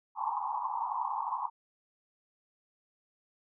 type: band-pass noise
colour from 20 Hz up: pink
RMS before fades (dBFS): -34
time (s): 0.15-1.5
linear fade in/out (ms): 50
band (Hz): 820 to 1100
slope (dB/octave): 96
effects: none